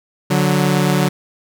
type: tone pair together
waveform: sawtooth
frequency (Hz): 146 / 184.38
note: D3 / F#3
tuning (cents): -10 / -6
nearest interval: major third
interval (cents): 404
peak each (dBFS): -12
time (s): 0.3-1.09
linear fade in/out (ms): 10
effects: none